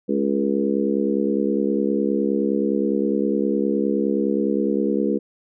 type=harmonic tone with a mistuned harmonic; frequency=69.7 Hz; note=C#2; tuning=10 cents sharp; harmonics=3 / 4 / 5 / 6 / 7; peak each=-23 / -24 / -25 / -26 / -26 dBFS; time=0.08-5.19 s; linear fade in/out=20 ms; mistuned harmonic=7; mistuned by=-16 cents; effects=none